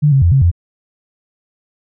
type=tone with pitch steps; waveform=sine; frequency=148.4 / 135.9 / 86 / 135.4 / 86.4 Hz; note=D3 / C#3 / F2 / C#3 / F2; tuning=+18 / -34 / -26 / -40 / -18 cents; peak=-7 dBFS; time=0.02-0.515 s; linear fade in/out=20 ms; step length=99 ms; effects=none